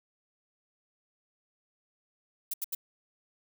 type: noise bursts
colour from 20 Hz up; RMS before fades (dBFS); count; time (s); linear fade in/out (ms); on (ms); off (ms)
violet; -33; 3; 2.51-2.75; 5; 28; 78
effects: none